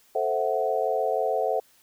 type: chord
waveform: sine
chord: F# half-diminished seventh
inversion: first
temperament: equal with one note detuned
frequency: 440 / 523.3 / 659.3 / 745.6 Hz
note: A4 / C5 / E5 / F#5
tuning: 0 / 0 / 0 / +13 cents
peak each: -28 dBFS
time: 0.15-1.6 s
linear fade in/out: 5 ms
effects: white hiss -60 dBFS RMS until 1.82 s